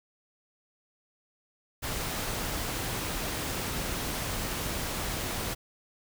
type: noise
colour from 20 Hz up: pink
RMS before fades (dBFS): -33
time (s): 1.82-5.55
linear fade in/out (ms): 20
effects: none